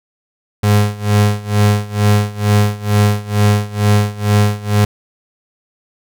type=tone with tremolo; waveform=35% pulse; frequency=103.83 Hz; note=G#2; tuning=in tune; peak=-6 dBFS; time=0.63-4.85 s; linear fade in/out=5 ms; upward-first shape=sine; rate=2.2 Hz; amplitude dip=90%; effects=none